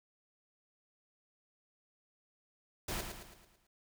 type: noise with echo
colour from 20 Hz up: pink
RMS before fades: -38 dBFS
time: 2.88-3.01 s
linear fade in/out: 5 ms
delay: 110 ms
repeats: 6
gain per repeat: -6 dB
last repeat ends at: 3.67 s
effects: none